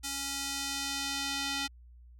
square tone with band-pass filter sweep, 277.2 Hz, C#4, in tune, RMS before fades -35 dBFS, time 0.03-1.68 s, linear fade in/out 20 ms, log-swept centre 7300 to 3900 Hz, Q 1, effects added 60 Hz sine -51 dBFS peak until 2.19 s

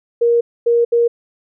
sine tone bursts at uneven times, 470.7 Hz, A#4, 17 cents sharp, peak -10 dBFS, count 3, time 0.21-0.41 / 0.66-0.85 / 0.92-1.08 s, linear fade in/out 10 ms, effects none

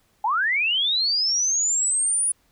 sine linear sweep, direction up, 802 to 9860 Hz, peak -19 dBFS, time 0.24-2.32 s, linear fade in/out 5 ms, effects pink hiss -64 dBFS RMS until 2.51 s

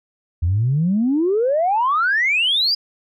sine exponential sweep, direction up, 80.3 to 4978 Hz, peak -14 dBFS, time 0.42-2.75 s, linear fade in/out 10 ms, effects tanh soft clip ceiling -10 dBFS

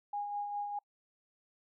sine tone with tremolo, 820 Hz, G#5, 22 cents flat, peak -33 dBFS, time 0.13-0.79 s, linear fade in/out 5 ms, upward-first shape sine, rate 4.9 Hz, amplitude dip 40%, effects noise-tail reverb RT60 0.1 s tail -26 dB re dry

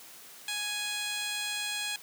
15% pulse tone with band-pass filter, 832 Hz, G#5, 3 cents sharp, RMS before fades -34 dBFS, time 0.48-1.96 s, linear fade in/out 2 ms, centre 5400 Hz, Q 1.1, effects white hiss -50 dBFS RMS until 2.02 s + high-pass 150 Hz 12 dB/octave

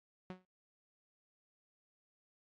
sawtooth tone with exponential decay, 184.3 Hz, F#3, 7 cents flat, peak -37 dBFS, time 0.3-0.45 s, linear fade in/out 0 ms, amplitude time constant 32 ms, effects low-pass 3000 Hz 12 dB/octave + AAC 32 kbps

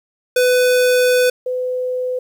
square / sine tone pair in turn, 499.4 / 504.6 Hz, B4 / B4, +19 / +37 cents, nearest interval unison, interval 18 cents, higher second, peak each -12 / -18 dBFS, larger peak first, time 0.36-1.3 / 1.46-2.19 s, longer first, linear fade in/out 5 ms, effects 9-bit

